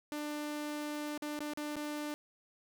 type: tone with dropouts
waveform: sawtooth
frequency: 297.4 Hz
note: D4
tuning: 22 cents sharp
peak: -33 dBFS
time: 0.12-2.14 s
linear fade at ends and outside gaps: 0 ms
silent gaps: 1.177-1.222 / 1.391-1.405 / 1.535-1.574 / 1.758-1.766 s
effects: none